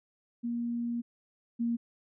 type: tone pair in turn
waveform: sine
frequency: 236.6 / 234.4 Hz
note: A#3 / A#3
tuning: +26 / +10 cents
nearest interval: unison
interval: 16 cents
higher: first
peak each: -30 / -27 dBFS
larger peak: second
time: 0.43-1.02 / 1.59-1.77 s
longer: first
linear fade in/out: 20 ms
effects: none